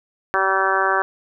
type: harmonic tone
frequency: 192 Hz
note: G3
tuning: 36 cents flat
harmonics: 2 / 3 / 4 / 5 / 6 / 7 / 8 / 9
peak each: -25 / -27 / -24 / -25 / -22 / -26 / -22 / -27 dBFS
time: 0.34-1.02 s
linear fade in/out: 0 ms
effects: none